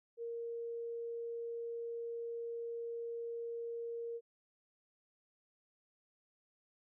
sine tone, 466.2 Hz, A#4, in tune, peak -39 dBFS, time 0.17-4.21 s, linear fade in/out 50 ms, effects none

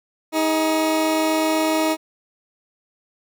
20% pulse tone pair together, 316.1 / 412.4 Hz, D#4 / G#4, +27 / -12 cents, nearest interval perfect fourth, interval 461 cents, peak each -13 / -24 dBFS, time 0.32-1.97 s, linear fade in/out 50 ms, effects none

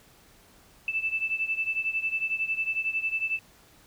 sine beating tone pair, 2637 / 2648 Hz, E7 / E7, 0 / +7 cents, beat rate 11 Hz, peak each -28 / -31 dBFS, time 0.88-3.39 s, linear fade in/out 2 ms, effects pink hiss -57 dBFS RMS until 3.86 s

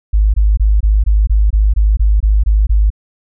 sine tone bursts, 51.91 Hz, G#1, in tune, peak -7 dBFS, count 12, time 0.13-2.903 s, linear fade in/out 10 ms, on 210 ms, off 23 ms, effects none

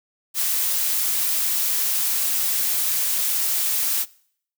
blue noise, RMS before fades -22 dBFS, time 0.34-4.06 s, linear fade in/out 50 ms, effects noise-tail reverb RT60 0.6 s tail -22 dB re dry

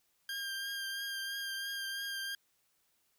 20% pulse tone with vibrato, 1600 Hz, G6, 35 cents sharp, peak -32 dBFS, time 0.29-2.35 s, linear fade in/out 2 ms, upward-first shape triangle, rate 3 Hz, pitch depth 24 cents each way, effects white hiss -75 dBFS RMS until 3.18 s

